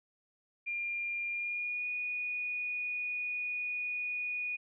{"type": "tone with pitch glide", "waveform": "sine", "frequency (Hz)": [2400, 2463], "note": ["D7", "D#7"], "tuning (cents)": [37, -18], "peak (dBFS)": -33, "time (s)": [0.66, 4.57], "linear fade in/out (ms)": 20, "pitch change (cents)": 45, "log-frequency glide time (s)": [1.32, 1.87], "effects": []}